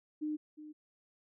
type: tone with echo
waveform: sine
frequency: 304.1 Hz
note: D#4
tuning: 40 cents flat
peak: -33 dBFS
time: 0.21-0.37 s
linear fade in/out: 20 ms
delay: 360 ms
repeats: 1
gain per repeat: -13 dB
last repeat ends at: 0.73 s
effects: none